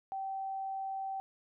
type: tone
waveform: sine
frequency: 774 Hz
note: G5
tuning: 22 cents flat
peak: -35 dBFS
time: 0.12-1.2 s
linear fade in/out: 0 ms
effects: none